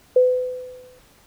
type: tone with exponential decay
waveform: sine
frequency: 504 Hz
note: B4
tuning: 35 cents sharp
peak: -9 dBFS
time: 0.16-0.99 s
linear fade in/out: 5 ms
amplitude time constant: 180 ms
effects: pink hiss -54 dBFS RMS until 1.26 s